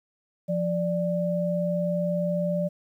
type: tone pair together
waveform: sine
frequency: 174.61 / 589.4 Hz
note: F3 / D5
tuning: 0 / +6 cents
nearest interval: octave + major sixth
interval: 2106 cents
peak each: -26 dBFS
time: 0.48-2.69 s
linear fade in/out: 20 ms
effects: 10-bit